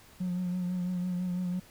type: tone with vibrato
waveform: triangle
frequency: 180.1 Hz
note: F#3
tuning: 46 cents flat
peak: -26 dBFS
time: 0.2-1.6 s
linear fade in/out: 10 ms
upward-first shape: triangle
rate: 6 Hz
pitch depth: 38 cents each way
effects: tanh soft clip ceiling -25 dBFS + pink hiss -56 dBFS RMS until 1.7 s